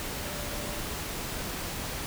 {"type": "tone in noise", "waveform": "sine", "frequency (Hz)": 587.3, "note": "D5", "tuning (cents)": 0, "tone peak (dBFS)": -43, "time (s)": [0.25, 0.79], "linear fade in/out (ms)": 0, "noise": "pink", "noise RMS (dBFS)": -35, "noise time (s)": [0, 2.06], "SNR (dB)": -11, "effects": []}